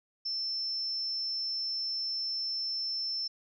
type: tone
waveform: sine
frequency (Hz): 5330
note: E8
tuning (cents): +18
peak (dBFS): -31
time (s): 0.25-3.28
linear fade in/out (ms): 10
effects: none